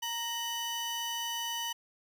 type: tone pair together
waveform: 30% pulse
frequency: 932.3 / 2982 Hz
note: A#5 / F#7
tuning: 0 / +13 cents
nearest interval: octave + minor sixth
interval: 2013 cents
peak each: -35 / -32 dBFS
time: 0.02-1.73 s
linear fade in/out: 10 ms
effects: none